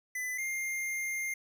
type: tone pair in turn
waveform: square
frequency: 2005 / 2112 Hz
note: B6 / C7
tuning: +26 / +16 cents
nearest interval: minor second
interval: 90 cents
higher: second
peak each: -34 / -33 dBFS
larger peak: second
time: 0.15-0.38 / 0.38-1.34 s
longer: second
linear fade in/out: 5 ms
effects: none